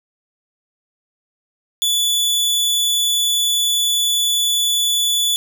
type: tone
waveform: sawtooth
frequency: 3455 Hz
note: A7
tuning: 32 cents flat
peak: -12 dBFS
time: 1.82-5.36 s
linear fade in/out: 0 ms
effects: none